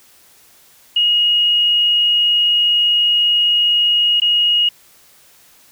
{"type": "tone with dropouts", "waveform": "sine", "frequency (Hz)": 2879, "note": "F#7", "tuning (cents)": -48, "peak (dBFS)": -11, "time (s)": [0.96, 4.69], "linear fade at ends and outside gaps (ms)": 5, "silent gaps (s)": [4.201, 4.218], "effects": ["white hiss -49 dBFS RMS until 5.71 s"]}